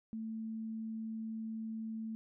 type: tone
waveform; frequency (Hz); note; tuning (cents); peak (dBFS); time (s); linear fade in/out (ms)
sine; 222; A3; +16; -38; 0.13-2.15; 0
effects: none